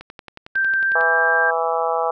click train, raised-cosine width 0.3 ms, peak -20 dBFS, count 12, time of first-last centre 0.01-1.01 s, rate 11 Hz
sine tone with pitch glide, 1568 to 1589 Hz, G6 to G6, 0 to +23 cents, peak -16 dBFS, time 0.55-1.51 s, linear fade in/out 10 ms, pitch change +23 cents, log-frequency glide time 0.8-1.15 s
harmonic tone, 164.81 Hz, E3, in tune, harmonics 3 / 4 / 5 / 6 / 7 / 8, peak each -24 / -24 / -23 / -28 / -26 / -29 dBFS, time 0.95-2.11 s, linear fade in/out 5 ms
effects none

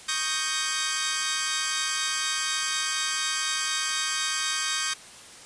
10% pulse chord, Eb dominant seventh, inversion third, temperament equal, 1108.7 / 1244.5 / 1568 / 1864.7 Hz, Db6 / Eb6 / G6 / Bb6, 0 / 0 / 0 / 0 cents, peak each -25 / -24 / -20 / -23 dBFS, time 0.08-4.94 s, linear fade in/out 10 ms, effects white hiss -46 dBFS RMS until 5.45 s + resampled to 22050 Hz

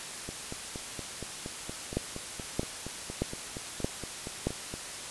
two click trains, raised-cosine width 2 ms, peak -24 / -14 dBFS, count 20 / 5, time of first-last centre 0.29-4.74 / 1.97-4.47 s, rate 4.27 / 1.6 Hz, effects white hiss -40 dBFS RMS until 5.1 s + resampled to 24000 Hz

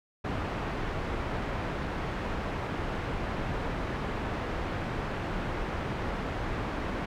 pink low-pass noise, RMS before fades -33 dBFS, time 0.24-7.06 s, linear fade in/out 10 ms, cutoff 1900 Hz, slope 12 dB/octave, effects none

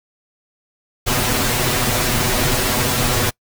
pink noise with comb filter, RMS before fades -18 dBFS, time 1.06-3.31 s, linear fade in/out 20 ms, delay 8.1 ms, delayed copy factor +1, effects noise-tail reverb RT60 0.1 s tail -25 dB re dry

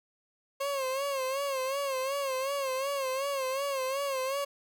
30% pulse tone with vibrato, 541 Hz, C#5, 42 cents flat, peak -27 dBFS, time 0.6-4.45 s, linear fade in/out 10 ms, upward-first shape sine, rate 2.7 Hz, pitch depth 80 cents each way, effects none

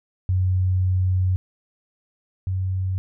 sine tone pair in turn, 92.5 / 93.79 Hz, F#2 / F#2, 0 / +24 cents, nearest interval unison, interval 24 cents, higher second, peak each -17 / -21 dBFS, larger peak first, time 0.29-1.36 / 2.47-2.98 s, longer first, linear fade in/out 0 ms, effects none

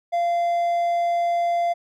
triangle tone, 690 Hz, F5, 21 cents flat, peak -17 dBFS, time 0.12-1.74 s, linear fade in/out 20 ms, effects none

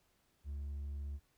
sine tone with hard clipping, 71.3 Hz, C#2, 49 cents sharp, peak -40 dBFS, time 0.44-1.2 s, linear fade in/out 50 ms, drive 2 dB, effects pink hiss -75 dBFS RMS until 1.37 s

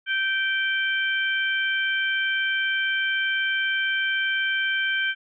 harmonic tone, 779 Hz, G5, 11 cents flat, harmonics 2 / 3 / 4, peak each -23 / -29 / -29 dBFS, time 0.06-5.15 s, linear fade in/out 50 ms, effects none

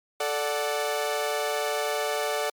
sawtooth chord, D major, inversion second, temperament equal with one note detuned, 438.2 / 587.3 / 740 Hz, A4 / D5 / F#5, -7 / 0 / 0 cents, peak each -26 / -25 / -28 dBFS, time 0.2-2.5 s, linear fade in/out 5 ms, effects MP3 96 kbps

